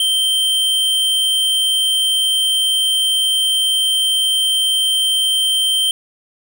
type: tone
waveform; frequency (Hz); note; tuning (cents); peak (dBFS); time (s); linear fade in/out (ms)
square; 3129; G7; -4; -14; 0-5.91; 2
effects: none